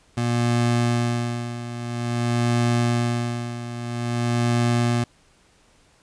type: tone with tremolo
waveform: 25% pulse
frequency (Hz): 119.4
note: A#2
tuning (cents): +42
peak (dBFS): -14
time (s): 0.17-5.04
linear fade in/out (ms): 5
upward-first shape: sine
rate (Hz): 0.5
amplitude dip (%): 75
effects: pink hiss -58 dBFS RMS until 6.02 s + resampled to 22050 Hz